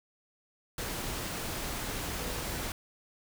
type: tone in noise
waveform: sine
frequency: 493.8 Hz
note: B4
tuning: in tune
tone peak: -46 dBFS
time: 2.2-2.42 s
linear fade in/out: 2 ms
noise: pink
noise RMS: -36 dBFS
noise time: 0.78-2.72 s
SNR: -13 dB
effects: none